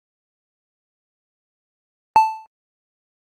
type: tone with exponential decay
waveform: triangle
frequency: 880 Hz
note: A5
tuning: in tune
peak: -3 dBFS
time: 2.16-2.46 s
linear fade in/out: 0 ms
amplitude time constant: 65 ms
effects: Opus 24 kbps